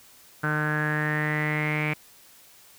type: tone with low-pass filter sweep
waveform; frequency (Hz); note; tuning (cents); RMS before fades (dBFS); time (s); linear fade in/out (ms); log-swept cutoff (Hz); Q
sawtooth; 152; D#3; -40; -26; 0.43-1.94; 10; 1500 to 2300; 10
effects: white hiss -53 dBFS RMS until 2.78 s